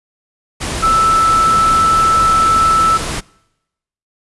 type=tone in noise; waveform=sine; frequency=1320 Hz; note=E6; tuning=2 cents sharp; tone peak=-9 dBFS; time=0.82-2.98 s; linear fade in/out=20 ms; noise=pink; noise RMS=-21 dBFS; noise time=0.6-3.21 s; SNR=+9 dB; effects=noise-tail reverb RT60 0.9 s tail -24 dB re dry + resampled to 24000 Hz